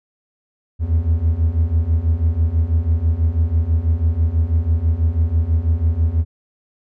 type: beating tone pair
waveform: triangle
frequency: 77.78 / 83.88 Hz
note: D#2 / E2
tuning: 0 / +31 cents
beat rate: 6.1 Hz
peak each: -17 / -14 dBFS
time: 0.79-6.25 s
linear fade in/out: 50 ms
effects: none